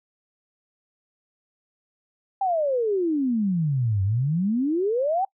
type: exponential two-way sweep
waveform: sine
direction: down then up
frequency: 800 to 93.6 to 800 Hz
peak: -20 dBFS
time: 2.41-5.25 s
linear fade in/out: 5 ms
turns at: 4.03 s
effects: noise-tail reverb RT60 0.1 s tail -24 dB re dry